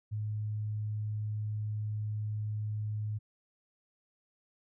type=tone; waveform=sine; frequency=106.4 Hz; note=G#2; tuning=42 cents sharp; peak=-32 dBFS; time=0.11-3.19 s; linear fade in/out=20 ms; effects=none